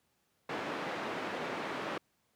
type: band-pass noise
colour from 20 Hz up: pink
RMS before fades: -38 dBFS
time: 0.49-1.98 s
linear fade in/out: 5 ms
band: 270 to 2200 Hz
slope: 12 dB/octave
effects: pink hiss -75 dBFS RMS until 2.35 s + high-pass 100 Hz 12 dB/octave